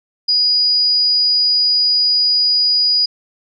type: tone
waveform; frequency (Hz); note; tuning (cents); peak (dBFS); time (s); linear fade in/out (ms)
sine; 4910; D#8; -24; -11; 0.28-3.06; 10
effects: none